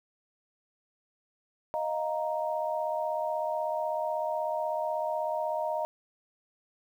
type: chord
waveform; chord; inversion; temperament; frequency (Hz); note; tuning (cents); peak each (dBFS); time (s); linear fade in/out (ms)
sine; Eb suspended second; none; equal; 622.3 / 698.5 / 932.3; Eb5 / F5 / Bb5; 0 / 0 / 0; -31 / -35 / -33; 1.74-5.85; 0
effects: 10-bit